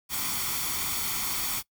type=noise with comb filter; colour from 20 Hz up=white; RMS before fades=-30 dBFS; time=0.09-1.63 s; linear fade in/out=50 ms; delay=0.89 ms; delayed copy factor=+0.6; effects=noise-tail reverb RT60 0.1 s tail -21 dB re dry